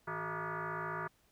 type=tone with frequency modulation; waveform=sine; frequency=105.1 Hz; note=G#2; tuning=21 cents sharp; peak=-36 dBFS; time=0.07-1.08 s; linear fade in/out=10 ms; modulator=265 Hz; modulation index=5.8; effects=pink hiss -71 dBFS RMS until 1.31 s